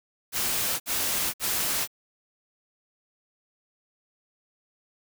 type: noise bursts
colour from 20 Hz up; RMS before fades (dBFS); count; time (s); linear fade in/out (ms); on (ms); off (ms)
white; -27; 3; 0.32-1.876; 50; 480; 58
effects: none